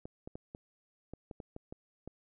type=clicks; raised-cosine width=2 ms; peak=-30 dBFS; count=10; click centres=0.055 / 0.275 / 0.355 / 0.549 / 1.136 / 1.312 / 1.402 / 1.564 / 1.725 / 2.076 s; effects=none